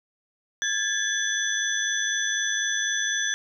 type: tone cluster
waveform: sine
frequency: 1634 / 1738 / 3433 / 6040 Hz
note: G#6 / A6 / A7 / F#8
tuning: -29 / -22 / -43 / +35 cents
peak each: -29 dBFS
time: 0.62-3.34 s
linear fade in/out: 0 ms
effects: none